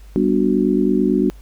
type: chord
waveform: sine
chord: G major seventh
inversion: none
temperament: just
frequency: 196 / 245 / 294 / 367.5 Hz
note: G3 / B3 / D4 / F#4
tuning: 0 / -14 / +2 / -12 cents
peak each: -19 dBFS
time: 0.16-1.3 s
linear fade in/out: 0 ms
effects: added 50 Hz sine -37 dBFS peak until 1.41 s + pink hiss -53 dBFS RMS until 1.41 s